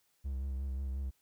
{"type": "tone with vibrato", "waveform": "triangle", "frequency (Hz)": 67, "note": "C2", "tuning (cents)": 42, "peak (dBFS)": -32, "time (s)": [0.24, 1.11], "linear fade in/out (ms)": 20, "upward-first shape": "sine", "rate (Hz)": 5.6, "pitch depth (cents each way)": 49, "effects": ["white hiss -74 dBFS RMS until 1.21 s"]}